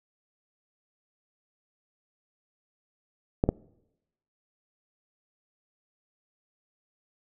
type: clicks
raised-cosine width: 2 ms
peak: -8 dBFS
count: 2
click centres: 3.439 / 3.49 s
effects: noise-tail reverb RT60 0.9 s tail -24 dB re dry

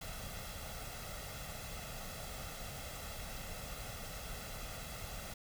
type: noise with comb filter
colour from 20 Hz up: pink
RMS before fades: -45 dBFS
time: 0.01-5.34 s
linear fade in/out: 5 ms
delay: 1.5 ms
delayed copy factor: +0.65
effects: none

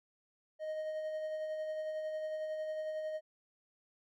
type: tone with tremolo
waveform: triangle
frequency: 622.3 Hz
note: D#5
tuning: in tune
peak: -33 dBFS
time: 0.59-3.21 s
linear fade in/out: 50 ms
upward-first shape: sine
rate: 11 Hz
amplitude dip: 30%
effects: none

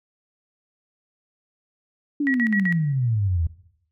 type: exponential sweep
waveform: sine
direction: down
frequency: 297.9 to 78.3 Hz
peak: -19 dBFS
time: 2.2-3.47 s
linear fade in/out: 5 ms
type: tone bursts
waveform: sine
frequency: 1921 Hz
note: B6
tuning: 48 cents flat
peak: -21 dBFS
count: 4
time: 2.27-2.725 s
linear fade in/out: 0 ms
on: 71 ms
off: 57 ms
effects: noise-tail reverb RT60 0.7 s tail -17 dB re dry

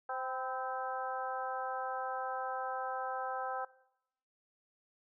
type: harmonic tone with a mistuned harmonic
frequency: 260 Hz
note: C4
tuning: 11 cents flat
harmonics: 2 / 3 / 4 / 5 / 6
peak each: -43 / -38 / -44 / -42 / -45 dBFS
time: 0.09-3.65 s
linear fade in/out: 5 ms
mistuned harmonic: 4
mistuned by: -43 cents
effects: noise-tail reverb RT60 0.8 s tail -20 dB re dry

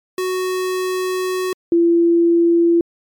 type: tone pair in turn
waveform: square / sine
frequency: 370 / 339.3 Hz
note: F#4 / F4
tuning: 0 / -50 cents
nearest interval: minor second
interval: 150 cents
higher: first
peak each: -19 / -10 dBFS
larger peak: second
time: 0.18-1.53 / 1.72-2.81 s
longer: first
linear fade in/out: 2 ms
effects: MP3 96 kbps

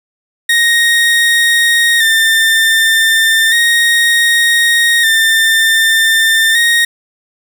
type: tone with vibrato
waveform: 30% pulse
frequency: 1830 Hz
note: A#6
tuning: 32 cents flat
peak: -5 dBFS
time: 0.49-6.85 s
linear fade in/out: 5 ms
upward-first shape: square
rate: 0.33 Hz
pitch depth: 35 cents each way
effects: none

